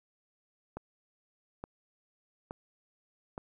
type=click train; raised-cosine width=1 ms; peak=-25 dBFS; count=4; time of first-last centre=0.77-3.379 s; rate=1.15 Hz; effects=11-bit